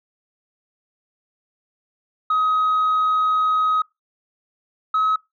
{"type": "tone pair in turn", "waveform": "sine", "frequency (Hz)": [1263, 1279.9], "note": ["D#6", "D#6"], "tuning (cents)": [26, 49], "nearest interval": "unison", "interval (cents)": 23, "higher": "second", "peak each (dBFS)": -14, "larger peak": "neither", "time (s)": [[2.3, 3.82], [4.94, 5.16]], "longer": "first", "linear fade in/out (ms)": 5, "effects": ["noise-tail reverb RT60 0.2 s tail -25 dB re dry", "tanh soft clip ceiling -14 dBFS"]}